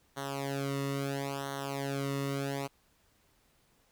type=tone with flanger; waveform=sawtooth; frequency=138.59 Hz; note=C#3; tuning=in tune; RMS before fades=-35 dBFS; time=0.16-2.68 s; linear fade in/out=20 ms; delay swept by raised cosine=0.4 to 1.27 ms; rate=0.74 Hz; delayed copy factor=-0.95; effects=pink hiss -69 dBFS RMS until 3.91 s

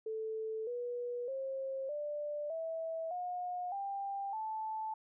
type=tone with pitch steps; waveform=sine; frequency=440 / 485.4 / 535.5 / 590.7 / 651.7 / 718.9 / 793.1 / 874.9 Hz; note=A4 / B4 / C5 / D5 / E5 / F5 / G5 / A5; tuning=0 / -30 / +40 / +10 / -20 / +50 / +20 / -10 cents; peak=-36 dBFS; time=0.06-4.94 s; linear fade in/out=5 ms; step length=610 ms; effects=none

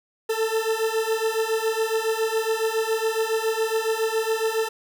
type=beating tone pair; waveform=40% pulse; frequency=440.9 / 448.1 Hz; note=A4 / A4; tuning=+4 / +32 cents; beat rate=7.2 Hz; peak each=-24 dBFS; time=0.29-4.69 s; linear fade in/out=10 ms; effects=10-bit

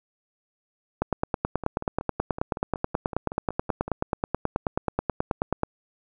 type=two click trains; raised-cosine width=1 ms; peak=-19 / -9 dBFS; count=14 / 44; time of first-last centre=1.45-3.88 / 1.02-5.634 s; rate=5.35 / 9.32 Hz; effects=none

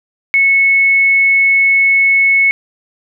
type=tone; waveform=sine; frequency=2200 Hz; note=C#7; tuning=14 cents flat; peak=-7 dBFS; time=0.34-2.51 s; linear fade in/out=0 ms; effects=none

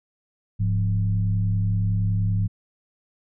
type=tone with frequency modulation; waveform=sine; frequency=103.2 Hz; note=G#2; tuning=10 cents flat; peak=-19 dBFS; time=0.59-2.48 s; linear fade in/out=20 ms; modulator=70.6 Hz; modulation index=0.66; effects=none

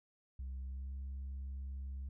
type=tone with pitch glide; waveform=sine; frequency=65.41 to 67.33 Hz; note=C2 to C#2; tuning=0 to -50 cents; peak=-38 dBFS; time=0.39-2.09 s; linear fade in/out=5 ms; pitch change=+50 cents; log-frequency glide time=0.62-0.92 s; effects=tanh soft clip ceiling -39 dBFS

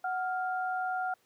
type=tone pair together; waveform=sine; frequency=741.6 / 1400 Hz; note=F#5 / F6; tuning=+4 / +4 cents; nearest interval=major seventh; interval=1100 cents; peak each=-31 / -35 dBFS; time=0.04-1.14 s; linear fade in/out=5 ms; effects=pink hiss -69 dBFS RMS until 1.25 s + high-pass 200 Hz 12 dB/octave

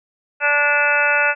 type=harmonic tone; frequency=291.1 Hz; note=D4; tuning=15 cents flat; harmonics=2 / 3 / 4 / 5 / 6 / 7 / 8 / 9; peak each=-23 / -24 / -29 / -17 / -25 / -26 / -26 / -20 dBFS; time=0.4-1.35 s; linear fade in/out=50 ms; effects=none

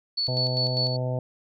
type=tone with tremolo; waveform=sine; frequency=4440 Hz; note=C#8; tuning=2 cents sharp; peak=-23 dBFS; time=0.17-0.97 s; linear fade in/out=10 ms; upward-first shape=square; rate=5 Hz; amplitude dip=60%
type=harmonic tone; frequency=126.8 Hz; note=B2; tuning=46 cents sharp; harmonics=1 / 2 / 3 / 4 / 5 / 6 / 7; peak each=-26 / -38 / -41 / -33 / -33 / -45 / -43 dBFS; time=0.28-1.19 s; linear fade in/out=2 ms
effects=none

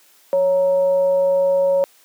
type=tone with frequency modulation; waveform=sine; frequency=554.4 Hz; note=C#5; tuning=in tune; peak=-13 dBFS; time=0.33-1.84 s; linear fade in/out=0 ms; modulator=377 Hz; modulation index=0.27; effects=white hiss -53 dBFS RMS until 2.04 s + high-pass 300 Hz 12 dB/octave

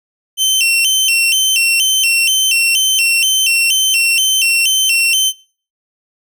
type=tone with vibrato; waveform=sawtooth; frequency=2897 Hz; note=F#7; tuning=37 cents flat; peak=-7 dBFS; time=0.37-5.33 s; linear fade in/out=50 ms; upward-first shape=square; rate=2.1 Hz; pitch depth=110 cents each way; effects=noise-tail reverb RT60 0.4 s tail -19 dB re dry

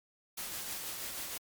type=noise with tremolo; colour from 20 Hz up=white; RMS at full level=-39 dBFS; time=0.37-1.38 s; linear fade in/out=10 ms; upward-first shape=sine; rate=6.3 Hz; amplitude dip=30%; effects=MP3 96 kbps

